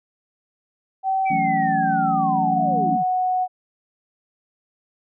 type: tone with pitch glide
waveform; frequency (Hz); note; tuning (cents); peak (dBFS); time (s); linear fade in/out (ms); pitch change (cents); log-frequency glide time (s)
sine; 767 to 737.5; G5 to F#5; -38 to -6; -18; 1.03-3.48; 50; -68; 2.23-2.62
type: linear sweep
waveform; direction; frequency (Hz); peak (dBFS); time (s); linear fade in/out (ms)
sine; down; 2349 to 138.7; -28; 1.25-3.04; 20
type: chord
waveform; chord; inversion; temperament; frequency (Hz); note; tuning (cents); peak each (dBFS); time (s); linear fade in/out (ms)
sine; F# minor seventh; third; equal with one note detuned; 164.81 / 185 / 218.2 / 277.2; E3 / F#3 / A3 / C#4; 0 / 0 / -14 / 0; -28; 1.3-2.97; 10
effects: none